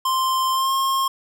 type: tone with pitch glide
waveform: square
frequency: 1046.5 to 1072.2 Hz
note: C6 to C6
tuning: 0 to +42 cents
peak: -19 dBFS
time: 0.05-1.08 s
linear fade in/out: 5 ms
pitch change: +42 cents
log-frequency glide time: 0.51-0.73 s
effects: none